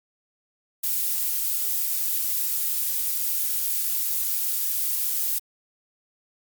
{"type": "noise", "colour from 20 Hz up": "violet", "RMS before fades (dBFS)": -25, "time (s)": [0.83, 5.39], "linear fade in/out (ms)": 10, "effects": ["Opus 48 kbps"]}